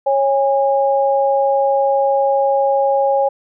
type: tone pair together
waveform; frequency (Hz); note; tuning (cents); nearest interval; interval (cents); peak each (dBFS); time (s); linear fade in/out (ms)
sine; 550 / 817.7; C#5 / G#5; -14 / -27; perfect fifth; 687; -14 / -16; 0.06-3.29; 10
effects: none